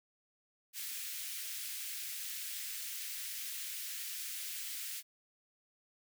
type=high-pass noise; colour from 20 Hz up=white; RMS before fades=-42 dBFS; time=0.73-5.03 s; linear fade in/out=50 ms; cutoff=1800 Hz; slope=24 dB/octave; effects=none